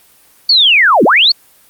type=linear two-way sweep; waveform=sine; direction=down then up; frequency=4578 to 185 to 4578 Hz; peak=-5 dBFS; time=0.49-1.32 s; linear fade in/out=5 ms; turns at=1.04 s; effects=white hiss -47 dBFS RMS until 1.69 s + Opus 32 kbps